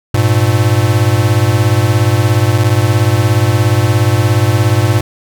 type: beating tone pair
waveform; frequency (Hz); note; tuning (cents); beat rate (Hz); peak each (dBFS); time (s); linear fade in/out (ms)
square; 101.8 / 118.8; G#2 / A#2; -34 / +33; 17; -12; 0.14-5.01; 5
effects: none